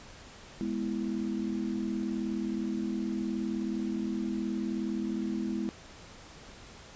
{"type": "chord", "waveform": "sine", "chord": "E major", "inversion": "first", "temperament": "equal", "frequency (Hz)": [207.7, 246.9, 329.6], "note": ["G#3", "B3", "E4"], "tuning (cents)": [0, 0, 0], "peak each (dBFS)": [-33, -35, -35], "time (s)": [0.61, 5.69], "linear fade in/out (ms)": 0, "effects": ["pink hiss -50 dBFS RMS until 6.95 s", "resampled to 16000 Hz"]}